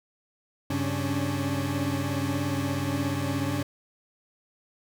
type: tone cluster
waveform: 40% pulse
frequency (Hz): 97.5 / 138.3 / 273.9 / 290.8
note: G2 / C#3 / C#4 / D4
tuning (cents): -9 / -4 / -21 / -17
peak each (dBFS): -31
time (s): 0.7-3.63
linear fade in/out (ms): 5
effects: none